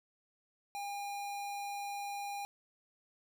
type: tone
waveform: square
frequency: 808 Hz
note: G#5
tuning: 48 cents flat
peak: -39 dBFS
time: 0.75-2.45 s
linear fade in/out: 0 ms
effects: none